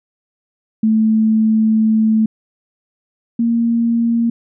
sine tone pair in turn, 219.4 / 232.4 Hz, A3 / A#3, -5 / -5 cents, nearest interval minor second, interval 100 cents, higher second, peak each -10 / -12 dBFS, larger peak first, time 0.83-2.26 / 3.39-4.3 s, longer first, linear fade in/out 5 ms, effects none

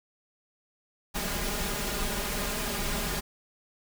pink noise with comb filter, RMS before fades -31 dBFS, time 1.14-3.21 s, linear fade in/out 20 ms, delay 4.9 ms, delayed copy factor +0.95, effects none

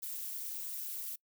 violet noise with amplitude modulation, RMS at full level -37 dBFS, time 0.02-1.16 s, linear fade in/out 10 ms, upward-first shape sine, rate 230 Hz, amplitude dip 85%, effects noise-tail reverb RT60 0.1 s tail -25 dB re dry

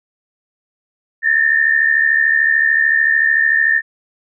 sine tone pair together, 1742 / 1815.5 Hz, A6 / A#6, -18 / -46 cents, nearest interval minor second, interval 72 cents, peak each -16 / -12 dBFS, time 1.22-3.82 s, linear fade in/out 50 ms, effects none

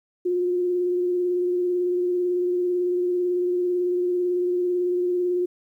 sine tone with vibrato, 357.1 Hz, F4, 39 cents sharp, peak -20 dBFS, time 0.25-5.46 s, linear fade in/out 10 ms, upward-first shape sine, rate 18 Hz, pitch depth 21 cents each way, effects 10-bit

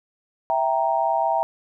sine chord, E diminished, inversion none, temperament equal, 659.3 / 784 / 932.3 Hz, E5 / G5 / Bb5, 0 / 0 / 0 cents, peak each -23 dBFS, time 0.5-1.43 s, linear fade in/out 0 ms, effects none

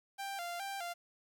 sawtooth tone with vibrato, 740 Hz, F#5, in tune, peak -35 dBFS, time 0.18-0.94 s, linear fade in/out 20 ms, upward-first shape square, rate 2.4 Hz, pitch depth 110 cents each way, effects 11-bit

